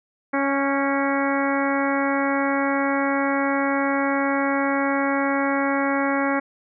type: harmonic tone with a mistuned harmonic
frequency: 277.2 Hz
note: C#4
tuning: in tune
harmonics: 1 / 2 / 3 / 4 / 5 / 6 / 7 / 8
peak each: -23 / -26 / -28 / -29 / -30 / -31 / -31 / -32 dBFS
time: 0.33-6.4 s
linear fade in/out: 10 ms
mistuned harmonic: 6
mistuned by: -23 cents
effects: none